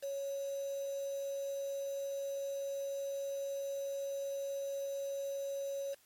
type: tone with quantisation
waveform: sine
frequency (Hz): 554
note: C#5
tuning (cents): -1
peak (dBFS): -36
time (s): 0.02-5.95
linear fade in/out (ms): 20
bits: 8
effects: white hiss -67 dBFS RMS until 6.05 s + MP3 64 kbps